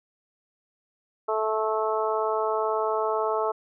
harmonic tone, 218.1 Hz, A3, 15 cents flat, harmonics 2 / 3 / 4 / 5 / 6, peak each -27 / -29 / -30 / -31 / -32 dBFS, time 1.28-3.52 s, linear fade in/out 10 ms, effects none

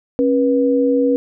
sine tone pair together, 272.7 / 485.4 Hz, C#4 / B4, -28 / -30 cents, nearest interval minor seventh, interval 998 cents, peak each -15 dBFS, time 0.19-1.16 s, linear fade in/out 0 ms, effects none

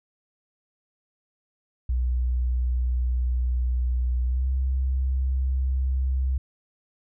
sine tone with pitch glide, 61.74 to 65.34 Hz, B1 to C2, 0 to -2 cents, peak -21 dBFS, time 1.89-6.38 s, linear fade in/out 5 ms, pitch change +98 cents, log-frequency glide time 4.26-4.49 s, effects none

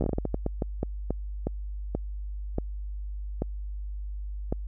slowing click train, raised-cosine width 2 ms, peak -14 dBFS, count 18, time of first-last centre 0.01-4.525 s, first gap 13 ms, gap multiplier 1.32, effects added 50 Hz sine -32 dBFS peak until 4.67 s

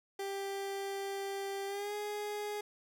30% pulse tone with pitch glide, 394 to 416 Hz, G4 to G#4, +9 to +3 cents, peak -34 dBFS, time 0.19-2.61 s, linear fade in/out 5 ms, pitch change +94 cents, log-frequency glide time 1.66-1.94 s, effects none

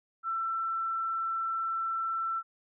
sine tone, 1339 Hz, E6, 27 cents sharp, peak -29 dBFS, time 0.23-2.43 s, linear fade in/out 50 ms, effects none

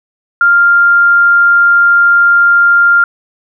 sine tone, 1396.9 Hz, F6, in tune, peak -4 dBFS, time 0.41-3.04 s, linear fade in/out 2 ms, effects none

